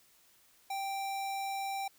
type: tone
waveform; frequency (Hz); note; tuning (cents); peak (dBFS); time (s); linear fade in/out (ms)
square; 784; G5; 0; -35; 0.7-1.88; 5
effects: white hiss -65 dBFS RMS until 1.98 s